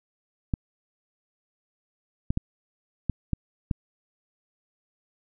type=clicks; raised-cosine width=5 ms; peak=-12 dBFS; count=6; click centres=0.538 / 2.305 / 2.374 / 3.097 / 3.333 / 3.712 s; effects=none